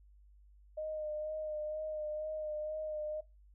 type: tone with vibrato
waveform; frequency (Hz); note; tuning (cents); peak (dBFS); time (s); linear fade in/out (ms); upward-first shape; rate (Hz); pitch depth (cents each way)
sine; 614; D#5; -23; -36; 0.77-3.21; 10; sine; 2.1; 24
effects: noise-tail reverb RT60 0.2 s tail -18 dB re dry + added 50 Hz sine -58 dBFS peak until 3.54 s